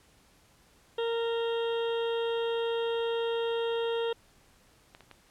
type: harmonic tone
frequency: 462.3 Hz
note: A#4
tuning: 14 cents flat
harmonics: 1 / 2 / 3 / 4 / 6 / 7 / 8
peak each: -28 / -39 / -43 / -47 / -45 / -42 / -46 dBFS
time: 0.98-4.13 s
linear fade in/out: 5 ms
type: clicks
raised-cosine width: 0.3 ms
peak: -31 / -34 / -31 dBFS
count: 3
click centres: 4.949 / 5.007 / 5.113 s
effects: pink hiss -62 dBFS RMS until 5.3 s + low-pass 12000 Hz 12 dB/octave